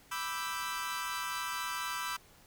sawtooth chord, E minor seventh, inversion second, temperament equal, 987.8 / 1174.7 / 1318.5 / 1568 Hz, B5 / D6 / E6 / G6, 0 / 0 / 0 / 0 cents, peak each -36 / -38 / -36 / -38 dBFS, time 0.11-2.17 s, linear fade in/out 10 ms, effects pink hiss -60 dBFS RMS until 2.46 s

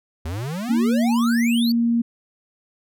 square exponential sweep, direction up, 75 to 4666 Hz, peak -26 dBFS, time 0.25-1.72 s, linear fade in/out 5 ms
sine tone, 233.9 Hz, A#3, 6 cents sharp, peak -16 dBFS, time 0.69-2.02 s, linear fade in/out 10 ms
effects none

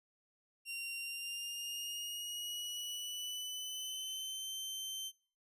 sawtooth tone with pitch glide, 2763 to 3101 Hz, F7 to G7, -19 to -19 cents, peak -37 dBFS, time 0.65-5.12 s, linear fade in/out 50 ms, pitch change +200 cents, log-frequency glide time 0.97-4.51 s, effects noise-tail reverb RT60 0.4 s tail -21 dB re dry + resampled to 32000 Hz

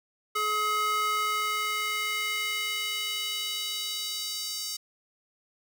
square tone with high-pass filter sweep, 423.9 Hz, G#4, 35 cents sharp, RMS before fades -30 dBFS, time 0.35-4.77 s, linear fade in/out 10 ms, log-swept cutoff 980 to 5100 Hz, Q 2.1, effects none

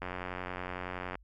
click train, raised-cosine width 0.5 ms, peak -22 dBFS, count 104, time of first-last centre 0.02-1.154 s, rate 90.8 Hz, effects added 50 Hz sine -56 dBFS peak until 1.23 s

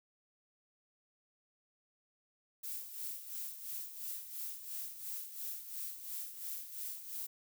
violet noise with tremolo, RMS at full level -41 dBFS, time 2.63-7.27 s, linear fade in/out 10 ms, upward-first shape sine, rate 2.9 Hz, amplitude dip 65%, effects none

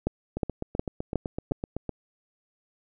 two click trains, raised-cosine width 2 ms, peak -11 / -17 dBFS, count 5 / 13, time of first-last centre 0.07-1.519 / 0.37-1.893 s, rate 2.76 / 7.88 Hz, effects none

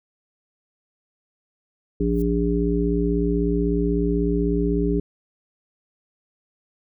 harmonic tone, 58.1 Hz, A#1, 5 cents flat, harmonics 1 / 3 / 5 / 7, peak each -24 / -24 / -24 / -24 dBFS, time 2-5 s, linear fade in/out 5 ms
violet noise with exponential growth, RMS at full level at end -41 dBFS, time 2.08-2.22 s, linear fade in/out 2 ms, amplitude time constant 29 ms
effects none

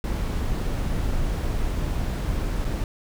brown noise with dropouts, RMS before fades -25 dBFS, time 0.04-2.84 s, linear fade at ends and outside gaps 1 ms, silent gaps 2.646-2.65 s, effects none

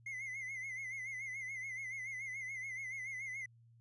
triangle tone with vibrato, 2088 Hz, C7, 4 cents flat, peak -39 dBFS, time 0.06-3.46 s, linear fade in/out 5 ms, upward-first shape sine, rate 7 Hz, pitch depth 78 cents each way, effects added 116 Hz sine -61 dBFS peak until 3.8 s + resampled to 24000 Hz

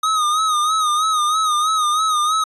square tone with vibrato, 1247 Hz, D#6, 3 cents sharp, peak -16 dBFS, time 0.03-2.44 s, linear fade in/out 5 ms, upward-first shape sine, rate 3.1 Hz, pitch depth 65 cents each way, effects resampled to 24000 Hz

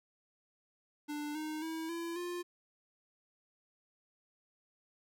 square tone with pitch steps, 295.9 / 309 / 322.7 / 337 / 351.9 Hz, D4 / D#4 / E4 / E4 / F4, +13 / -12 / -37 / +38 / +13 cents, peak -38 dBFS, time 1.08-2.43 s, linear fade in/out 20 ms, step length 270 ms, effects none

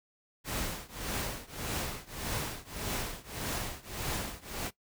pink noise with tremolo, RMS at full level -33 dBFS, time 0.44-4.71 s, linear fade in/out 50 ms, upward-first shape triangle, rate 1.7 Hz, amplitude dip 95%, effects noise-tail reverb RT60 0.1 s tail -18 dB re dry

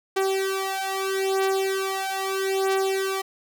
sawtooth beating tone pair, 385.1 / 385.88 Hz, G4 / G4, -31 / -27 cents, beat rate 0.78 Hz, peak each -22 dBFS, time 0.16-3.22 s, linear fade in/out 10 ms, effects none

